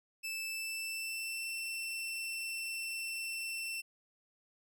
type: tone with pitch glide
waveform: sawtooth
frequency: 2637 to 2688 Hz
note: E7 to E7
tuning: 0 to +33 cents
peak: -34 dBFS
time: 0.23-3.82 s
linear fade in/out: 20 ms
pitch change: +33 cents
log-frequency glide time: 0.45-1.51 s
effects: none